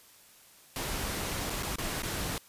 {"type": "noise with dropouts", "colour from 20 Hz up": "pink", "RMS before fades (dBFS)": -34, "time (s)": [0.76, 2.38], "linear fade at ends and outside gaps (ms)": 1, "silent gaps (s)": [[1.498, 1.502], [1.626, 1.631], [1.758, 1.784], [2.022, 2.032]], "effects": ["white hiss -57 dBFS RMS until 2.48 s", "resampled to 32000 Hz"]}